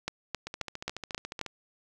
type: two click trains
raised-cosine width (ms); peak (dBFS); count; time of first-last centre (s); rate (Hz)
0.2; -20 / -14; 15 / 6; 0.47-1.463 / 0.08-1.413; 14.1 / 3.75
effects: none